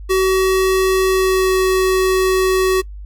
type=tone with pitch glide; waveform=square; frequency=377.9 to 375.5 Hz; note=F#4 to F#4; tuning=+37 to +26 cents; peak=-13 dBFS; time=0.09-2.82 s; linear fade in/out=20 ms; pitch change=-11 cents; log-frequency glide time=1.07-1.55 s; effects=noise-tail reverb RT60 0.1 s tail -22 dB re dry + added 50 Hz sine -29 dBFS peak until 3.05 s